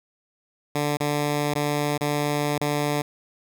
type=tone with dropouts; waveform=10% pulse; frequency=146.83 Hz; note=D3; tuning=in tune; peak=-14 dBFS; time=0.75-3.02 s; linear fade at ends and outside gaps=5 ms; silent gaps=0.971-1.002 / 1.54-1.553 / 1.978-2.009 / 2.581-2.61 s; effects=none